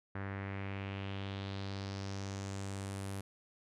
sawtooth tone with low-pass filter sweep, 98 Hz, G2, in tune, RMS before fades -41 dBFS, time 0.15-3.21 s, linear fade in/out 5 ms, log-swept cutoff 1700 to 11000 Hz, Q 2.8, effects none

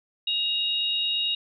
sine tone pair together, 2834 / 3783 Hz, F7 / A#7, +25 / +25 cents, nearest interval perfect fourth, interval 500 cents, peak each -26 dBFS, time 0.27-1.35 s, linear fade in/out 5 ms, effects none

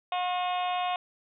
harmonic tone with a mistuned harmonic, 360.4 Hz, F#4, 45 cents flat, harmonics 2 / 3 / 4 / 5 / 6 / 7 / 8 / 9 / 10, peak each -28 / -34 / -45 / -48 / -44 / -40 / -41 / -45 / -43 dBFS, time 0.12-0.96 s, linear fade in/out 2 ms, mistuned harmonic 5, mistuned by +31 cents, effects none

